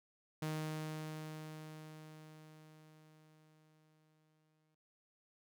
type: tone with exponential decay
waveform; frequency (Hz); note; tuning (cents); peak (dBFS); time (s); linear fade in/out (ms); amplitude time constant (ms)
sawtooth; 155.56; D#3; 0; -33; 0.42-4.75; 5; 940
effects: none